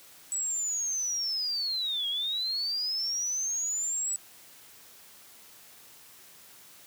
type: linear two-way sweep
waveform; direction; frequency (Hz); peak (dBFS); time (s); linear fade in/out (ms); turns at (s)
sine; down then up; 7900 to 3249 to 7900; -28; 0.32-4.16; 0; 2.08
effects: white hiss -53 dBFS RMS until 6.86 s + high-pass 80 Hz 12 dB/octave